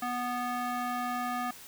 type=tone with band-pass filter; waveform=square; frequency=245.8 Hz; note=B3; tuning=8 cents flat; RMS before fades=-33 dBFS; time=0.02-1.51 s; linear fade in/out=5 ms; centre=1100 Hz; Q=1.5; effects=white hiss -49 dBFS RMS until 1.67 s